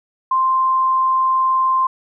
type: tone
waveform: sine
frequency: 1046.5 Hz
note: C6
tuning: in tune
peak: -13 dBFS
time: 0.31-1.87 s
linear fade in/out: 5 ms
effects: none